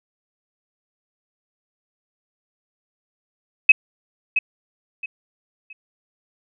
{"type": "tone with echo", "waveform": "sine", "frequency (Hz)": 2557, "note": "D#7", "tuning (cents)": 47, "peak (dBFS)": -4, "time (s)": [3.69, 3.72], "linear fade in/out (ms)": 5, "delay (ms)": 670, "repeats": 3, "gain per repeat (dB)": -11, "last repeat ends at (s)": 5.73, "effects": []}